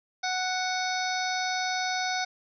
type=harmonic tone; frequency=740 Hz; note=F#5; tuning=in tune; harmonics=1 / 2 / 3 / 5 / 6 / 7 / 8; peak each=-30 / -33 / -35 / -37 / -38 / -38 / -39 dBFS; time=0.23-2.25 s; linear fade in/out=10 ms; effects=none